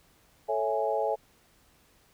sine chord, A major seventh, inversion none, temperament equal, 440 / 554.4 / 659.3 / 830.6 Hz, A4 / C#5 / E5 / G#5, 0 / 0 / 0 / 0 cents, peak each -31 dBFS, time 0.48-1.16 s, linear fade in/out 20 ms, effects pink hiss -63 dBFS RMS until 2.13 s

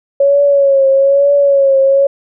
sine tone with vibrato, 554.4 Hz, C#5, in tune, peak -6 dBFS, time 0.2-2.07 s, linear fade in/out 5 ms, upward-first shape triangle, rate 1.1 Hz, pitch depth 54 cents each way, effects none

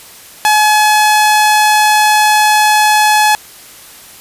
sawtooth tone, 850 Hz, G#5, 40 cents sharp, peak -3 dBFS, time 0.45-3.35 s, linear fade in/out 0 ms, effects white hiss -36 dBFS RMS until 4.2 s + resampled to 32000 Hz

